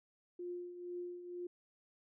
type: tone with tremolo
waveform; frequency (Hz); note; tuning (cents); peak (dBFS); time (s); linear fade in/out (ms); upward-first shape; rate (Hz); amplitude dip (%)
sine; 353.6; F4; +22; -39; 0.39-1.47; 5; triangle; 2.1; 65
effects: none

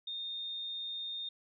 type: tone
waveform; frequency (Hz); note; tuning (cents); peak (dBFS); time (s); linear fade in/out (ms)
sine; 3658; A#7; -33; -37; 0.07-1.29; 5
effects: none

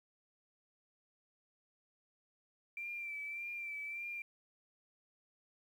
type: tone with vibrato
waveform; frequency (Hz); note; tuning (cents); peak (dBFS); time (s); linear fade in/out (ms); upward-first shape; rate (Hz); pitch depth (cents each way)
sine; 2349; D7; 0; -40; 2.77-4.22; 2; sine; 1.7; 37
effects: 11-bit

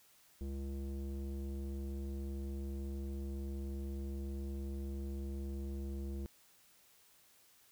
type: tone with low-pass filter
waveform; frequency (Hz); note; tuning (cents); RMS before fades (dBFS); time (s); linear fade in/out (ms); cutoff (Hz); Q
square; 68.4; C#2; -23; -41; 0.41-6.26; 0; 350; 1.7
effects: white hiss -66 dBFS RMS until 7.71 s

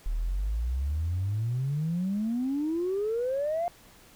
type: exponential sweep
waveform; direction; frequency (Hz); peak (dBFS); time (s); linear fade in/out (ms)
sine; up; 36.71 to 709; -25; 0.06-3.68; 0
effects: tanh soft clip ceiling -22 dBFS + pink hiss -55 dBFS RMS until 4.15 s

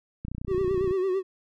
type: click train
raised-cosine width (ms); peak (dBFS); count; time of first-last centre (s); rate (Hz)
5; -22; 21; 0.25-0.91; 30.3
type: tone with vibrato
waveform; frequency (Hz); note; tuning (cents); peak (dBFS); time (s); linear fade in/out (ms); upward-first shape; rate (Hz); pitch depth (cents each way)
triangle; 376.7; F#4; +31; -21; 0.47-1.23; 50; sine; 8.9; 64
effects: none

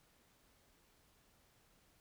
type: silence
effects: pink hiss -71 dBFS RMS until 2 s

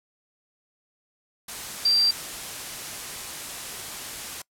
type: tone in noise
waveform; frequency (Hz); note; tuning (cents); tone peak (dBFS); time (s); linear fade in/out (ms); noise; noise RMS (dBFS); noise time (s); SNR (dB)
sine; 4709; D8; +4; -17; 1.85-2.11; 5; white; -35; 1.48-4.42; +15
effects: noise-tail reverb RT60 0.1 s tail -24 dB re dry + low-pass 12000 Hz 12 dB/octave

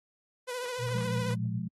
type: tone with vibrato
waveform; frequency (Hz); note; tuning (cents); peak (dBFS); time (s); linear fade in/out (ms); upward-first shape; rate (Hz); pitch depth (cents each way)
sawtooth; 496; B4; +7; -30; 0.47-1.35; 20; triangle; 14; 59
type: tone with pitch glide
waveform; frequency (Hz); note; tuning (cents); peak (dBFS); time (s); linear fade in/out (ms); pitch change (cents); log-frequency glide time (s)
sine; 120 to 115.85; B2 to A#2; -49 to -10; -31; 0.78-1.61; 50; -61; 1.02-1.31
type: chord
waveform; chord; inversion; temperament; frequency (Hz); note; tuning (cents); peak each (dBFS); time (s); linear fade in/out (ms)
sine; F diminished; second; equal with one note detuned; 123.47 / 174.61 / 208.4; Cb3 / F3 / Ab3; 0 / 0 / +6; -39 / -35 / -37; 0.93-1.69; 20
effects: AAC 32 kbps

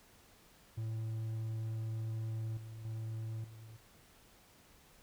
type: tone with level steps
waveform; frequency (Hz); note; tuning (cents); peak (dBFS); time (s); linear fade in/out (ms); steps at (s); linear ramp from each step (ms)
triangle; 111.3; A2; +20; -34 / -43 / -36 / -48; 0.77-3.77; 10; 2.57 / 2.85 / 3.44; 2
effects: pink hiss -63 dBFS RMS until 5.02 s

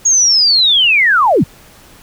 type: linear sweep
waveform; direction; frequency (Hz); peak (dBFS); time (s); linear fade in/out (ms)
sine; down; 6690 to 98; -7; 0.05-1.44; 10
effects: pink hiss -42 dBFS RMS until 2.02 s

